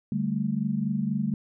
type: chord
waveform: sine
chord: D suspended fourth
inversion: none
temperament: equal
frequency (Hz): 146.83 / 196 / 220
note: D3 / G3 / A3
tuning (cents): 0 / 0 / 0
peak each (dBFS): -31 / -28 / -28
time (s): 0.12-1.34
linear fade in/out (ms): 2
effects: none